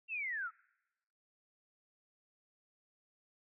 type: linear sweep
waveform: sine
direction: down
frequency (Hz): 2745 to 1244.5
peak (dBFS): -36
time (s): 0.08-0.51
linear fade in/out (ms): 50
effects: noise-tail reverb RT60 1.0 s tail -26 dB re dry